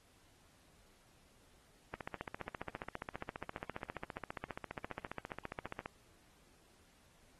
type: click train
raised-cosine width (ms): 0.5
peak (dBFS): -26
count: 59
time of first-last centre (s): 1.94-5.859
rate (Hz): 14.8
effects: pink hiss -68 dBFS RMS until 7.39 s + AAC 32 kbps